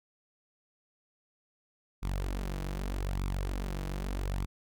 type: tone with flanger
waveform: sawtooth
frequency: 47.19 Hz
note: F#1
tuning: 35 cents sharp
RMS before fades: -34 dBFS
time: 2.02-4.46 s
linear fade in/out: 20 ms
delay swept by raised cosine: 0.83 to 6.23 ms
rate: 0.82 Hz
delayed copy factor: +0.6
effects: none